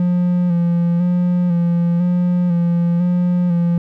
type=tone with vibrato; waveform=triangle; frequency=174.61 Hz; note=F3; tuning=in tune; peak=-11 dBFS; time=0-3.78 s; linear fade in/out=2 ms; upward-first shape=square; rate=1 Hz; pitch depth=29 cents each way; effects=none